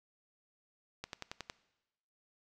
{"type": "click train", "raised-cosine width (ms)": 0.2, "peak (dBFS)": -23, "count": 6, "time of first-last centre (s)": [1.04, 1.499], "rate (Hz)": 10.9, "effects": ["noise-tail reverb RT60 1.0 s tail -19 dB re dry"]}